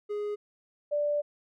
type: tone pair in turn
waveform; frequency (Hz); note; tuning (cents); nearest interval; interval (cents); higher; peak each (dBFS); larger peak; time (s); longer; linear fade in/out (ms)
triangle / sine; 415.3 / 587.3; G#4 / D5; 0 / 0; tritone; 600; second; -28 / -25; second; 0.09-0.36 / 0.91-1.22; second; 20
effects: none